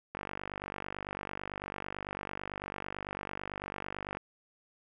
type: click train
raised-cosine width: 0.5 ms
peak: -22 dBFS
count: 198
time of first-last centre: 0.15-4.17 s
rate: 49 Hz
effects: none